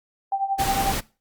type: tone with tremolo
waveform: sine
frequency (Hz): 784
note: G5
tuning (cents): 0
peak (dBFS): -18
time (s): 0.32-0.92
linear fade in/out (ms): 2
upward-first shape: triangle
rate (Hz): 11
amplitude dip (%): 85
type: noise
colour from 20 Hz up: pink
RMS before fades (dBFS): -26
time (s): 0.58-1.01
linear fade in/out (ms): 20
effects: noise-tail reverb RT60 0.3 s tail -20 dB re dry + Opus 48 kbps